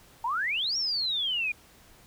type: exponential two-way sweep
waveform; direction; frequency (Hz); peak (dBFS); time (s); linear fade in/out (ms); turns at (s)
sine; up then down; 880 to 5660 to 2393; -26; 0.24-1.52; 5; 0.77
effects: pink hiss -56 dBFS RMS until 2.06 s